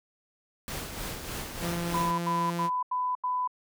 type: noise with tremolo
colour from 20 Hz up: pink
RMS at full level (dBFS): -35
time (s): 0.68-2.11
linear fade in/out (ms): 0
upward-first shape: sine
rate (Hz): 3.3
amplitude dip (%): 45
type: tone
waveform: sawtooth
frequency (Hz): 171.6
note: F3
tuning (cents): -30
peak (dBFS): -26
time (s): 1.59-2.7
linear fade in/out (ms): 50
type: tone bursts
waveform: sine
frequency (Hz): 1000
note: B5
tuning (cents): +21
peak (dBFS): -26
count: 5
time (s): 1.94-3.476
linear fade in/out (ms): 5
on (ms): 240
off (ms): 84
effects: none